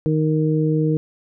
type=harmonic tone; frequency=155.56 Hz; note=D#3; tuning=in tune; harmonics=1 / 2 / 3; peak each=-18 / -21 / -23 dBFS; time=0.06-0.97 s; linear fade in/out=0 ms; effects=none